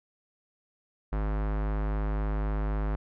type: tone with low-pass filter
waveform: square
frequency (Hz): 51.91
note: G#1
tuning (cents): 0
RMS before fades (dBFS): -29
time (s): 1.12-2.96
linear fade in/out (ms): 10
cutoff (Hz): 1400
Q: 1.2
effects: none